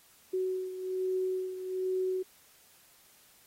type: beating tone pair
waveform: sine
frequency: 372.5 / 373.7 Hz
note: F#4 / F#4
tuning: +12 / +17 cents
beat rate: 1.2 Hz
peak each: -31 / -37 dBFS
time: 0.33-2.23 s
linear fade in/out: 10 ms
effects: white hiss -61 dBFS RMS until 3.46 s + AAC 48 kbps